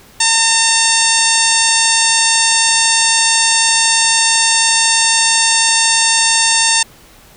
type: harmonic tone with a mistuned harmonic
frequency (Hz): 906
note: A#5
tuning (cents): -50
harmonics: 1 / 2 / 3 / 4 / 5 / 6 / 7 / 8 / 9 / 10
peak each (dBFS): -19 / -19 / -19 / -19 / -19 / -19 / -19 / -19 / -19 / -19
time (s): 0.2-6.83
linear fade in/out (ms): 5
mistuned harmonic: 10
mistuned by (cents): -26
effects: pink hiss -43 dBFS RMS until 7.36 s